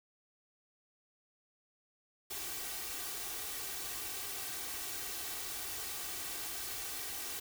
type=noise with comb filter; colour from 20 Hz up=white; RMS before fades=-41 dBFS; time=2.3-7.4 s; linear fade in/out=10 ms; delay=2.6 ms; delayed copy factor=+0.65; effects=none